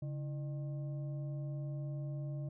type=tone with frequency modulation; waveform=sine; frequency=141.6 Hz; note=C#3; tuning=37 cents sharp; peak=-37 dBFS; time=0.02-2.49 s; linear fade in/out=5 ms; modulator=466 Hz; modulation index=0.38; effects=none